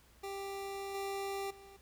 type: tone with level steps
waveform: 25% pulse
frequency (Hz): 393.9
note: G4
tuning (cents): +8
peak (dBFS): -36 / -33 / -50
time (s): 0.23-1.77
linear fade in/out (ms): 10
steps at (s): 0.94 / 1.5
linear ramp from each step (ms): 10
effects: added 60 Hz sine -65 dBFS peak until 1.81 s + pink hiss -65 dBFS RMS until 1.81 s